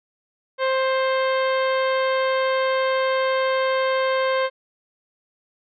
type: harmonic tone with a mistuned harmonic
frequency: 526 Hz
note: C5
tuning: 9 cents sharp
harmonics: 1 / 2 / 3 / 4 / 5 / 6 / 7 / 8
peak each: -20 / -25 / -29 / -31 / -38 / -36 / -40 / -40 dBFS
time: 0.58-4.5 s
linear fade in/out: 50 ms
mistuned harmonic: 8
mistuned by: +56 cents
effects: none